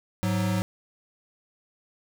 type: tone pair together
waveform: square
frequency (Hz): 105.31 / 185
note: G#2 / F#3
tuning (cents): +25 / 0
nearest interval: minor seventh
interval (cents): 975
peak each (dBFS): -27 / -27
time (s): 0.23-0.62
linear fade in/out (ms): 0
effects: none